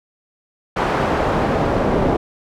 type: noise with band-pass filter sweep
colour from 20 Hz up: brown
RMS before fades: -18 dBFS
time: 0.76-2.17 s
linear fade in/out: 10 ms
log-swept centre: 1100 to 490 Hz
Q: 0.8
effects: none